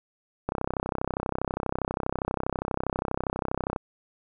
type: click train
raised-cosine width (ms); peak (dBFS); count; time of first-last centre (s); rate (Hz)
1; -13; 107; 0.49-3.762; 32.4
effects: none